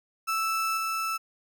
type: tone with level steps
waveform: 35% pulse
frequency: 1318.5 Hz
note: E6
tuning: in tune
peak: -24 / -26 dBFS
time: 0.27-1.18 s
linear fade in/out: 20 ms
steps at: 0.77 s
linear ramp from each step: 2 ms
effects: none